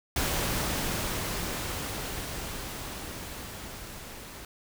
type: noise with level ramp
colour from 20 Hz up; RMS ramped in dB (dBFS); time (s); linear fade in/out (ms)
pink; -28 to -44; 0.16-4.45; 2
effects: none